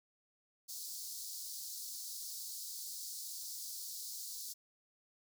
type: high-pass noise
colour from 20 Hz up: pink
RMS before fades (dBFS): -45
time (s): 0.68-4.54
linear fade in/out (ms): 20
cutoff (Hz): 4300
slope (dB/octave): 48
effects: none